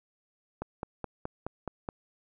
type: click train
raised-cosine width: 1 ms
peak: -20 dBFS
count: 7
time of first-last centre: 0.62-1.888 s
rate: 4.73 Hz
effects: none